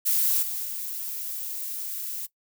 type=noise with level steps; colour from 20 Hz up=violet; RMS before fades=-23 / -31 / -33 dBFS; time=0.05-2.27 s; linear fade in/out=20 ms; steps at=0.42 / 0.65 s; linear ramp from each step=10 ms; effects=noise-tail reverb RT60 0.1 s tail -19 dB re dry